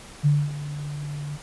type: tone with ADSR envelope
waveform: sine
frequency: 146.2 Hz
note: D3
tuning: 7 cents flat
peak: -14 dBFS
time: 0.23-1.38 s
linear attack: 32 ms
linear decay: 240 ms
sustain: -15 dB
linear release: 30 ms
effects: pink hiss -44 dBFS RMS until 1.42 s + resampled to 24000 Hz